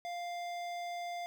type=tone with notch filter; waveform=square; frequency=698.5 Hz; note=F5; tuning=in tune; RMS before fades=-40 dBFS; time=0.05-1.26 s; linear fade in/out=0 ms; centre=11000 Hz; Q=0.57; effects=none